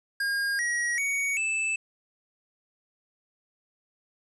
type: tone with pitch steps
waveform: square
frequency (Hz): 1620 / 1904.4 / 2239 / 2632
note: G#6 / A#6 / C#7 / E7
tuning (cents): -43 / +37 / +17 / -3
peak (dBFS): -26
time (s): 0.2-1.76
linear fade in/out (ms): 5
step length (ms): 390
effects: resampled to 24000 Hz + 10-bit